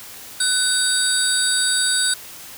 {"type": "tone cluster", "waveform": "sine", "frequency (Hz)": [1504, 3769, 4629, 7910, 9460], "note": ["F#6", "A#7", "D8", "B8", "D9"], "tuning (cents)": [28, 18, -26, 2, 12], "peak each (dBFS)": -23, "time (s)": [0.4, 2.14], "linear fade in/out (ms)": 5, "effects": ["white hiss -38 dBFS RMS until 2.57 s"]}